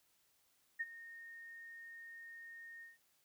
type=tone with ADSR envelope; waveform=sine; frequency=1843 Hz; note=A#6; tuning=20 cents flat; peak=-34 dBFS; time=0.79-2.98 s; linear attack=19 ms; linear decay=35 ms; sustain=-16 dB; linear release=160 ms; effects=white hiss -75 dBFS RMS until 3.24 s